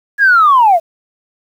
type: linear sweep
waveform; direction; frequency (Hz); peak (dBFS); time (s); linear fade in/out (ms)
sine; down; 1695 to 631; -4; 0.18-0.8; 50
effects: tanh soft clip ceiling -1 dBFS + 7-bit